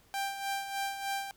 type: tone with tremolo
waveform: sawtooth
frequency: 789 Hz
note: G5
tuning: 11 cents sharp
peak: -27 dBFS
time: 0.14-1.31 s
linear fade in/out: 0 ms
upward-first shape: sine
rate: 3.3 Hz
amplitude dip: 60%
effects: pink hiss -64 dBFS RMS until 1.36 s